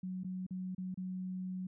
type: tone with dropouts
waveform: sine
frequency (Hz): 185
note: F#3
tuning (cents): 0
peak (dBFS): -37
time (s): 0.03-1.67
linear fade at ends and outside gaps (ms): 5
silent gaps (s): 0.235-0.245 / 0.466-0.507 / 0.749-0.78 / 0.944-0.974
effects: none